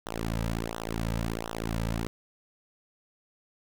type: tone with flanger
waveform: sawtooth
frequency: 56.1 Hz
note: A1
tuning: 34 cents sharp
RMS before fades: -32 dBFS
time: 0.06-2.07 s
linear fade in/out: 0 ms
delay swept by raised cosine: 0.42 to 2.82 ms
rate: 1.4 Hz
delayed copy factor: -1
effects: none